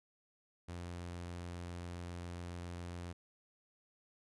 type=tone; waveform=sawtooth; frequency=87.31 Hz; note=F2; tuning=in tune; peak=-39 dBFS; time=0.68-3.13 s; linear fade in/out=10 ms; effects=resampled to 24000 Hz